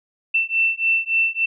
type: beating tone pair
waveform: sine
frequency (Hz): 2678 / 2681.5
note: E7 / E7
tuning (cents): +27 / +29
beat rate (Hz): 3.5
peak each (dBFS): -20 / -20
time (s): 0.34-1.46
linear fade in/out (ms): 10
effects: none